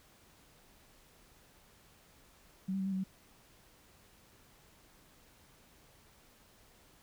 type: tone with pitch steps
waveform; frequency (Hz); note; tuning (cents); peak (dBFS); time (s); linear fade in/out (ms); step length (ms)
sine; 189 / 193.9 / 190.3 / 194.8 / 188.5 / 190.3; F#3 / G3 / F#3 / G3 / F#3 / F#3; +37 / -19 / +49 / -11 / +32 / +49; -32; 2.68-3.04; 10; 60
effects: pink hiss -63 dBFS RMS until 7.02 s